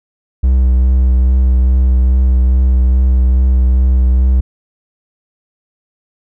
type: tone with vibrato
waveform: triangle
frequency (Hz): 63.5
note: B1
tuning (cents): +49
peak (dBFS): -5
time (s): 0.43-4.41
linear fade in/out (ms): 10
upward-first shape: triangle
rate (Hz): 2.4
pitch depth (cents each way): 24
effects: none